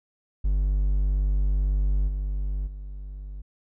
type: tone with level steps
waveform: triangle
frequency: 49 Hz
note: G1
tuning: in tune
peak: -18 / -23 / -32 dBFS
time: 0.44-3.42 s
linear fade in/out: 10 ms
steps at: 2.07 / 2.66 s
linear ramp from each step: 20 ms
effects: none